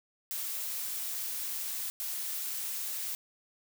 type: noise bursts at uneven times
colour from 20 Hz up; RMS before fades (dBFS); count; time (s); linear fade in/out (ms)
blue; -36; 2; 0.31-1.9 / 2-3.15; 0
effects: none